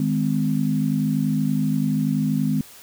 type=chord; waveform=sine; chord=Ab major; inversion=second; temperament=equal with one note detuned; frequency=155.56 / 207.7 / 256.5 Hz; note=Eb3 / Ab3 / C4; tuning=0 / 0 / -34 cents; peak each=-23 dBFS; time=0-2.61 s; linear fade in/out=2 ms; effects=white hiss -45 dBFS RMS until 2.82 s